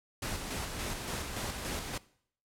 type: noise with tremolo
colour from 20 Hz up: pink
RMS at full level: -36 dBFS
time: 0.22-1.98 s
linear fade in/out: 5 ms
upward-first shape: square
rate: 3.5 Hz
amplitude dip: 35%
effects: noise-tail reverb RT60 0.6 s tail -20 dB re dry + low-pass 12000 Hz 12 dB/octave